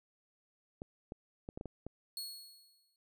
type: clicks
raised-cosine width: 2 ms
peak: -29 dBFS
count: 7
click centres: 0.819 / 1.121 / 1.489 / 1.575 / 1.611 / 1.657 / 1.866 s
type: tone with exponential decay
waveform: sawtooth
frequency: 4340 Hz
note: C#8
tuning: 37 cents flat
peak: -35 dBFS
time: 2.17-2.96 s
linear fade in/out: 1 ms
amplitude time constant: 170 ms
effects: none